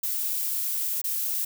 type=noise with dropouts; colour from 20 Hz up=violet; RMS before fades=-28 dBFS; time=0.03-1.45 s; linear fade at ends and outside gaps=5 ms; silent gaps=1.016-1.04 s; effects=none